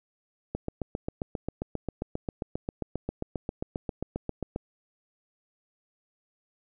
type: click train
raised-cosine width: 2 ms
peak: -17 dBFS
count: 31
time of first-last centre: 0.55-4.561 s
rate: 7.48 Hz
effects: none